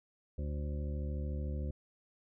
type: harmonic tone with a mistuned harmonic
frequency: 73.42 Hz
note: D2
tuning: in tune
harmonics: 1 / 2 / 3 / 4 / 5 / 7 / 8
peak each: -35 / -43 / -46 / -51 / -51 / -50 / -56 dBFS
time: 0.38-1.71 s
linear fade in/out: 5 ms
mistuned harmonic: 8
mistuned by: -37 cents
effects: none